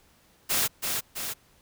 white noise with echo, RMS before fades -25 dBFS, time 0.49-0.68 s, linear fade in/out 20 ms, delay 330 ms, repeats 2, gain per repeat -4 dB, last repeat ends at 1.34 s, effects pink hiss -61 dBFS RMS until 1.61 s

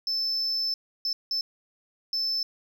sine tone bursts at uneven times, 5274 Hz, E8, in tune, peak -23 dBFS, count 4, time 0.07-0.74 / 1.05-1.13 / 1.31-1.41 / 2.13-2.43 s, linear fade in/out 2 ms, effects tanh soft clip ceiling -23 dBFS + 10-bit

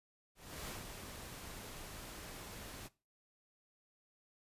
pink noise with ADSR envelope, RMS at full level -44 dBFS, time 0.35-2.89 s, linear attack 320 ms, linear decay 170 ms, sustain -5 dB, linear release 31 ms, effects noise-tail reverb RT60 0.3 s tail -20 dB re dry + resampled to 32000 Hz

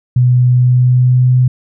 sine tone with pitch glide, 124.6 to 126.63 Hz, B2 to B2, +16 to +44 cents, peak -6 dBFS, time 0.16-1.48 s, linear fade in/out 5 ms, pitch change +28 cents, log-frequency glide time 0.54-1.36 s, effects none

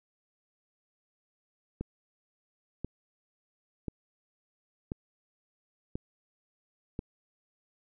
click train, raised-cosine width 3 ms, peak -21 dBFS, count 6, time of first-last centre 1.81-6.991 s, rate 0.965 Hz, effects none

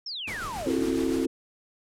sine exponential sweep, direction down, 5588 to 235.1 Hz, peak -32 dBFS, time 0.06-0.89 s, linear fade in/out 5 ms
pink noise with tremolo, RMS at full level -37 dBFS, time 0.27-1.26 s, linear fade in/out 10 ms, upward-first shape sine, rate 7.2 Hz, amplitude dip 30%
sine chord, F# half-diminished seventh, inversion second, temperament just, 266.4 / 333 / 370 / 444 Hz, C4 / E4 / F#4 / A4, +31 / +18 / 0 / +16 cents, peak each -27 / -28 / -31 / -32 dBFS, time 0.66-1.27 s, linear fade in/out 5 ms
effects low-pass 11000 Hz 12 dB/octave

